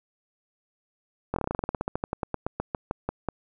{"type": "slowing click train", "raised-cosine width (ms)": 1, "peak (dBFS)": -13, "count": 25, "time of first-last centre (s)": [1.34, 3.287], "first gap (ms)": 22, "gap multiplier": 1.1, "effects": []}